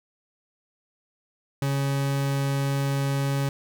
40% pulse tone, 138.59 Hz, C#3, in tune, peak -22 dBFS, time 1.62-3.49 s, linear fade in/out 2 ms, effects none

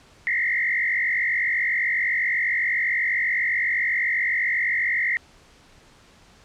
sine tone with frequency modulation, 1989 Hz, B6, 12 cents sharp, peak -20 dBFS, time 0.27-5.17 s, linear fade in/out 0 ms, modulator 47.7 Hz, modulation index 3.1, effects pink hiss -53 dBFS RMS until 6.44 s + low-pass 7000 Hz 12 dB/octave

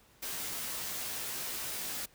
white noise with comb filter, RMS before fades -38 dBFS, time 0.22-2.06 s, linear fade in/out 10 ms, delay 16 ms, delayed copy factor +0.8, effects pink hiss -63 dBFS RMS until 2.14 s

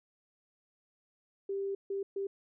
sine tone bursts at uneven times, 393.9 Hz, G4, 8 cents sharp, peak -32 dBFS, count 3, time 1.49-1.75 / 1.9-2.03 / 2.16-2.27 s, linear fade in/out 5 ms, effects none

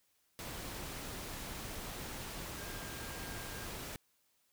sine tone in noise, 1605 Hz, G6, 40 cents sharp, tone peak -52 dBFS, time 2.57-3.66 s, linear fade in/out 0 ms, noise pink, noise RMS -44 dBFS, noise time 0.39-3.96 s, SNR -11 dB, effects white hiss -75 dBFS RMS until 4.52 s

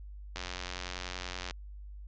click train, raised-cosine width 0.2 ms, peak -20 dBFS, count 105, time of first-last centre 0.36-1.509 s, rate 90.5 Hz, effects added 50 Hz sine -43 dBFS peak until 2.07 s + resampled to 16000 Hz

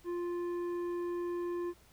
sine tone with tanh clipping, 349.2 Hz, F4, in tune, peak -35 dBFS, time 0.04-1.74 s, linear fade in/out 50 ms, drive 9 dB, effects added 60 Hz sine -67 dBFS peak until 1.92 s + pink hiss -63 dBFS RMS until 1.92 s

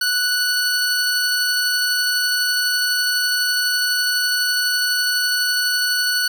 40% pulse tone pair together, 1480 / 4428 Hz, F#6 / C#8, 0 / -3 cents, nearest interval octave + perfect fifth, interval 1897 cents, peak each -19 dBFS, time 0.01-6.28 s, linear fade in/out 5 ms, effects none

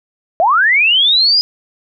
sine linear sweep, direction up, 622.3 to 5010 Hz, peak -8 dBFS, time 0.4-1.41 s, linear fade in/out 0 ms, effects none

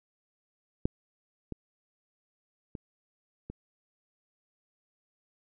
clicks, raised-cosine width 3 ms, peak -13 / -23 / -26 / -26 dBFS, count 4, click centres 0.855 / 1.523 / 2.752 / 3.5 s, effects none

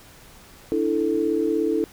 sine chord, D suspended second, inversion none, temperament just, 293.7 / 330.4 / 440.5 Hz, D4 / E4 / A4, 0 / +4 / +2 cents, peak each -26 / -23 / -23 dBFS, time 0.72-1.84 s, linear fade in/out 0 ms, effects pink hiss -48 dBFS RMS until 1.92 s

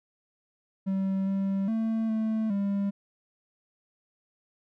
triangle tone with pitch steps, 192.5 / 194.8 / 223.4 / 220 / 199.5 Hz, G3 / G3 / A3 / A3 / G3, -31 / -11 / +27 / 0 / +31 cents, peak -23 dBFS, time 0.86-2.91 s, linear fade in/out 20 ms, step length 410 ms, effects none

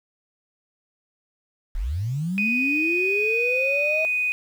sine linear sweep, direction up, 30.87 to 642 Hz, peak -23 dBFS, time 1.75-4.05 s, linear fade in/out 0 ms
sine tone, 2489 Hz, D#7, in tune, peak -20 dBFS, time 2.38-4.32 s, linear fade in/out 0 ms
effects tanh soft clip ceiling -12 dBFS + 8-bit

